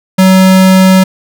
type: tone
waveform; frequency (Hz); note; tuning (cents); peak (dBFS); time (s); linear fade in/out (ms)
square; 188.2; F#3; +30; -3; 0.18-1.04; 10
effects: none